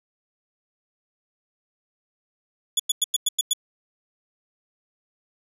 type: tone bursts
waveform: 20% pulse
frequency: 3422 Hz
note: A7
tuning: 49 cents flat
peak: -12 dBFS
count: 7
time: 2.77-3.534 s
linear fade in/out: 5 ms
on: 26 ms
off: 97 ms
effects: none